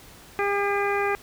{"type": "harmonic tone", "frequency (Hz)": 402.9, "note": "G4", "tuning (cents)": 48, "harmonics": [1, 2, 3, 4, 5, 6], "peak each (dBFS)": [-25, -28, -30, -31, -32, -33], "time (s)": [0.39, 1.15], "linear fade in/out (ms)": 0, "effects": ["pink hiss -48 dBFS RMS until 1.22 s"]}